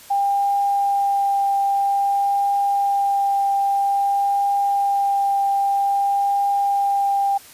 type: tone with vibrato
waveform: sine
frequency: 798 Hz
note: G5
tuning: 31 cents sharp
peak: -16 dBFS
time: 0.1-7.38 s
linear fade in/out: 10 ms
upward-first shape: triangle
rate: 0.51 Hz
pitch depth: 9 cents each way
effects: white hiss -44 dBFS RMS until 7.53 s + resampled to 32000 Hz